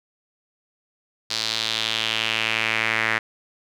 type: tone with band-pass filter sweep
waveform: sawtooth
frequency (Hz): 111.5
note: A2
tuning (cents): +23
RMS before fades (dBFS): -24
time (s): 1.3-3.19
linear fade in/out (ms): 10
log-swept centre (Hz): 4500 to 1900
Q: 3.1
effects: none